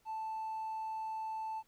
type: tone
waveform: triangle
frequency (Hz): 880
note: A5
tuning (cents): 0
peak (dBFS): -34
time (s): 0.05-1.63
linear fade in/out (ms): 50
effects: tanh soft clip ceiling -33 dBFS + pink hiss -72 dBFS RMS until 1.67 s